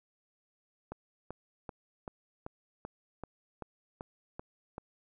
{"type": "click train", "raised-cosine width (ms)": 1, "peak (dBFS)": -26, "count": 11, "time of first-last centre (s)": [0.92, 4.781], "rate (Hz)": 2.59, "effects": []}